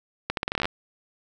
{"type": "accelerating click train", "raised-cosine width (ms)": 0.3, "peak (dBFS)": -9, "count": 12, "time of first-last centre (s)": [0.3, 0.655], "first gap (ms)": 72, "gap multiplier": 0.82, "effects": []}